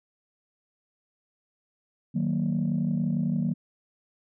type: chord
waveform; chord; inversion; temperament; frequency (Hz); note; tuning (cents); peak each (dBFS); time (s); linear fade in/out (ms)
sine; D# minor; none; just; 155.56 / 186.68 / 233.3; D#3 / F#3 / A#3; 0 / +16 / +2; -27; 2.14-3.54; 20
effects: tanh soft clip ceiling -18 dBFS